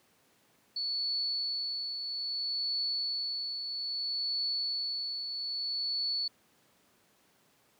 sine tone with tremolo, 4435 Hz, C#8, in tune, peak -29 dBFS, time 0.76-6.28 s, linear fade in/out 5 ms, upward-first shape triangle, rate 0.61 Hz, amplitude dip 50%, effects pink hiss -67 dBFS RMS until 7.79 s + high-pass 150 Hz 12 dB/octave

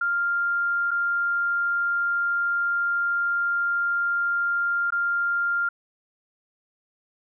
sine tone with dropouts, 1396.9 Hz, F6, in tune, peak -21 dBFS, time 0.01-5.69 s, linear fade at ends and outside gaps 5 ms, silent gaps 0.909-0.913 / 4.905-4.922 s, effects none

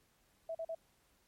sine tone bursts, 655 Hz, E5, 11 cents flat, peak -37 dBFS, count 3, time 0.49-0.749 s, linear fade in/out 5 ms, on 59 ms, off 41 ms, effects pink hiss -72 dBFS RMS until 1.27 s + MP3 64 kbps

